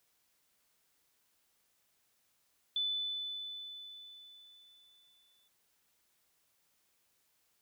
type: tone with exponential decay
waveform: sine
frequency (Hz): 3498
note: A7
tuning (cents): -11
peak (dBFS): -30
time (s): 2.76-5.48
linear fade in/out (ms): 2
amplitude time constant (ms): 590
effects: white hiss -75 dBFS RMS until 7.61 s